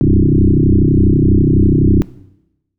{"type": "tone with frequency modulation", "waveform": "sine", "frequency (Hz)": 98, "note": "G2", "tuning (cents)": 0, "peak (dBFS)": -7, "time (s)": [0.01, 2.02], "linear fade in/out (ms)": 0, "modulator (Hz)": 32.1, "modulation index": 7.7, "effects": ["noise-tail reverb RT60 0.9 s tail -19 dB re dry"]}